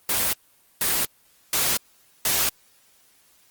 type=noise bursts; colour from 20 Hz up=white; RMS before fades=-22 dBFS; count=4; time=0.09-2.49 s; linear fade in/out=2 ms; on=240 ms; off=480 ms; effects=white hiss -59 dBFS RMS until 3.5 s + Opus 24 kbps